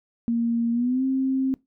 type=tone with pitch glide; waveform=sine; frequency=233.1 to 264.7 Hz; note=A#3 to C4; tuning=0 to +20 cents; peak=-20 dBFS; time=0.28-1.54 s; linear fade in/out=0 ms; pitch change=+220 cents; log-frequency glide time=0.72-1.04 s; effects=noise-tail reverb RT60 0.2 s tail -22 dB re dry

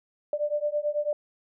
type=beating tone pair; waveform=sine; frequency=588 / 597.1 Hz; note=D5 / D5; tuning=+2 / +29 cents; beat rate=9.1 Hz; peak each=-28 dBFS; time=0.33-1.13 s; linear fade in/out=2 ms; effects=none

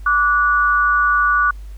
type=tone pair together; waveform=sine; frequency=1162 / 1464 Hz; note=D6 / F#6; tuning=-19 / -19 cents; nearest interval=major third; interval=400 cents; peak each=-15 dBFS; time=0.06-1.51 s; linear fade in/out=5 ms; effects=added 50 Hz sine -30 dBFS peak until 1.77 s + pink hiss -53 dBFS RMS until 1.77 s

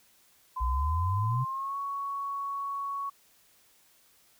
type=tone with pitch glide; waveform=sine; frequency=1022 to 1114.5 Hz; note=C6 to C#6; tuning=-41 to +9 cents; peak=-31 dBFS; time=0.56-3.1 s; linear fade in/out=10 ms; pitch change=+150 cents; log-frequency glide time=1.29-1.77 s
type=exponential sweep; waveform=sine; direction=up; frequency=57.7 to 133.4 Hz; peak=-26 dBFS; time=0.6-1.45 s; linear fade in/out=20 ms
effects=white hiss -63 dBFS RMS until 4.39 s

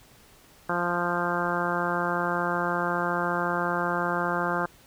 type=harmonic tone; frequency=174.61 Hz; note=F3; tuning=in tune; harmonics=1 / 2 / 3 / 4 / 5 / 6 / 7 / 8 / 9; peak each=-33 / -33 / -33 / -33 / -33 / -33 / -33 / -33 / -33 dBFS; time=0.69-4.66 s; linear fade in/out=5 ms; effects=pink hiss -55 dBFS RMS until 4.86 s

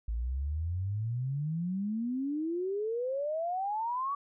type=exponential sweep; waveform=sine; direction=up; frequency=53.9 to 1151 Hz; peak=-30 dBFS; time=0.08-4.15 s; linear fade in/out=5 ms; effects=none

